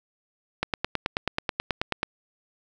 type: click train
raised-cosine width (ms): 0.3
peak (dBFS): -8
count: 14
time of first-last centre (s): 0.63-2.031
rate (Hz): 9.28
effects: none